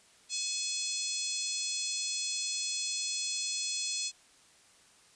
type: harmonic tone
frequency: 851 Hz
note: G#5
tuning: 42 cents sharp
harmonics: 3 / 4 / 5 / 6 / 7 / 8 / 9 / 10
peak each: -42 / -41 / -38 / -41 / -39 / -41 / -40 / -45 dBFS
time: 0.29-4.12 s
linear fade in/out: 50 ms
effects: white hiss -61 dBFS RMS until 5.15 s + resampled to 22050 Hz